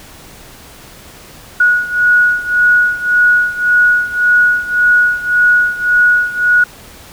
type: beating tone pair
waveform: sine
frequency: 1457 / 1458.8 Hz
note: F#6 / F#6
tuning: -27 / -25 cents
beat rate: 1.8 Hz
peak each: -10 / -13 dBFS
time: 1.6-6.64 s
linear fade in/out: 5 ms
effects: pink hiss -37 dBFS RMS until 7.12 s